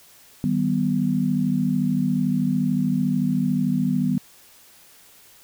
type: chord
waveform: sine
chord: Eb augmented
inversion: none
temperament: equal with one note detuned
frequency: 155.56 / 193.3 / 246.9 Hz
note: Eb3 / G3 / B3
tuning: 0 / -24 / 0 cents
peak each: -25 / -23 / -22 dBFS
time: 0.44-4.18 s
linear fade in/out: 0 ms
effects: white hiss -51 dBFS RMS until 5.43 s